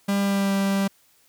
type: tone with pitch glide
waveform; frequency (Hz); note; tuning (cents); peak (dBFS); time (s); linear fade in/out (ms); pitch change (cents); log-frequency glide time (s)
45% pulse; 199.3 to 196.33; G3 to G3; +29 to +3; -20; 0.08-0.88; 10; -26; 0.2-0.52
effects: white hiss -60 dBFS RMS until 1.28 s